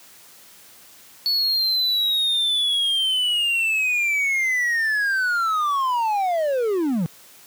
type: linear sweep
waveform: triangle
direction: down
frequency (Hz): 4435 to 152.8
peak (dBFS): -17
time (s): 1.26-7.06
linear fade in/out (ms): 0
effects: white hiss -48 dBFS RMS until 7.46 s + high-pass 100 Hz 12 dB/octave